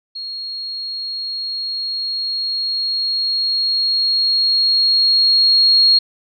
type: tone with level ramp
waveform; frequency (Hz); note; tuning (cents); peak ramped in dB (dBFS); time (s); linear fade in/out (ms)
sine; 4284; C8; +40; -25 to -8; 0.15-5.99; 10
effects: none